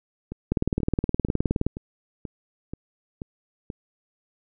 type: two click trains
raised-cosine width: 3 ms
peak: -20 / -9 dBFS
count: 8 / 23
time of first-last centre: 0.32-3.702 / 0.52-1.666 s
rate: 2.07 / 19.2 Hz
effects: none